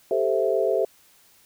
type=chord; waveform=sine; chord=A minor seventh; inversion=third; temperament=equal; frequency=392 / 440 / 523.3 / 659.3 Hz; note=G4 / A4 / C5 / E5; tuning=0 / 0 / 0 / 0 cents; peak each=-25 dBFS; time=0.11-0.85 s; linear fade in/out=2 ms; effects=white hiss -57 dBFS RMS until 1.45 s